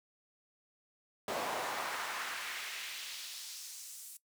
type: noise with high-pass filter sweep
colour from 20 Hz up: brown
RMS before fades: -41 dBFS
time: 1.28-4.17 s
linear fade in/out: 2 ms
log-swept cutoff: 560 to 9300 Hz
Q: 1.3
effects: noise-tail reverb RT60 0.1 s tail -18 dB re dry